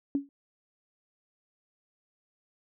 sine tone with exponential decay, 280 Hz, C#4, 18 cents sharp, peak -21 dBFS, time 0.15-0.29 s, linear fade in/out 1 ms, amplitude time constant 30 ms, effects none

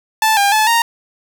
sawtooth tone with pitch steps, 877 / 803 / 865 / 929 Hz, A5 / G5 / A5 / A#5, -6 / +41 / -30 / -6 cents, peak -7 dBFS, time 0.22-0.82 s, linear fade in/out 2 ms, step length 150 ms, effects none

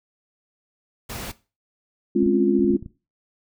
pink noise, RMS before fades -33 dBFS, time 1.09-1.32 s, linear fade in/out 10 ms
sine chord, Db major seventh, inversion second, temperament equal with one note detuned, 207.7 / 262.5 / 277.2 / 349.2 Hz, Ab3 / C4 / Db4 / F4, 0 / +6 / 0 / 0 cents, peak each -21 / -23 / -23 / -19 dBFS, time 2.15-2.77 s, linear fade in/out 10 ms
clicks, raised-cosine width 5 ms, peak -25 dBFS, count 8, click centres 2.228 / 2.264 / 2.593 / 2.645 / 2.706 / 2.739 / 2.826 / 2.861 s
effects noise-tail reverb RT60 0.3 s tail -17 dB re dry

